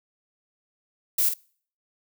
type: noise with echo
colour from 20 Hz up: violet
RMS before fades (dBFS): -22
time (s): 1.18-1.29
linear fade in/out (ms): 5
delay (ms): 49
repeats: 1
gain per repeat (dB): -7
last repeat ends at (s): 1.339
effects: noise-tail reverb RT60 0.5 s tail -25 dB re dry